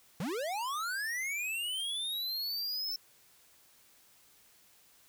square linear sweep, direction up, 141.8 to 5350 Hz, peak -34 dBFS, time 0.2-2.96 s, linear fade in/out 2 ms, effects white hiss -63 dBFS RMS until 5.08 s

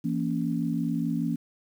sine chord, A# diminished, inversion second, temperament just, 167.82 / 233.1 / 279.7 Hz, E3 / A#3 / C#4, +31 / 0 / +16 cents, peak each -29 / -29 / -30 dBFS, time 0.04-1.36 s, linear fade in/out 10 ms, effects 9-bit

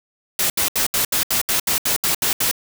white noise bursts, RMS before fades -19 dBFS, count 12, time 0.39-2.513 s, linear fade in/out 2 ms, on 110 ms, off 73 ms, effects none

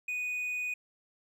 triangle tone, 2480 Hz, D#7, 6 cents flat, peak -30 dBFS, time 0.08-0.74 s, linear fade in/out 5 ms, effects none

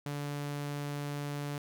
sawtooth tone, 144.6 Hz, D3, 27 cents flat, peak -31 dBFS, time 0.06-1.58 s, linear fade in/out 2 ms, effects none

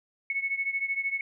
sine beating tone pair, 2200 / 2213 Hz, C#7 / C#7, -14 / -3 cents, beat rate 13 Hz, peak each -29 / -32 dBFS, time 0.3-1.21 s, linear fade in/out 2 ms, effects none

